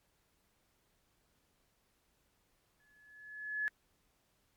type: tone with exponential growth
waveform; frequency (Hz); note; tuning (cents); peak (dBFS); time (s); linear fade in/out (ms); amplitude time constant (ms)
sine; 1707; G#6; +47; -30; 2.8-3.68; 0; 190
effects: pink hiss -75 dBFS RMS until 4.56 s + MP3 96 kbps